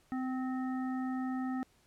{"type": "harmonic tone with a mistuned harmonic", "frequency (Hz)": 258.1, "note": "C4", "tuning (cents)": -23, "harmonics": [1, 3, 5, 7], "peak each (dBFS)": [-33, -43, -47, -50], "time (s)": [0.12, 1.63], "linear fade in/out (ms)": 0, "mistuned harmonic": 7, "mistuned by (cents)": 36, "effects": ["pink hiss -68 dBFS RMS until 1.86 s", "low-pass 12000 Hz 12 dB/octave"]}